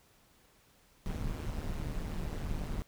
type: noise with amplitude modulation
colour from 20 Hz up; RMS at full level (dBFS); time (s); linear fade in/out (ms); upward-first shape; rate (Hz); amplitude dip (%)
brown; -33; 1.06-2.82; 0; sine; 153; 70
effects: pink hiss -65 dBFS RMS until 2.87 s